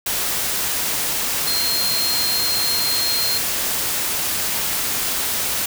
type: tone in noise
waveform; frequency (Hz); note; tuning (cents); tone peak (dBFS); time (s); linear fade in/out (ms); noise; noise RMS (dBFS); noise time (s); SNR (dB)
sine; 4201; C8; +6; -20; 1.47-3.38; 5; white; -22; 0.06-5.66; -1
effects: none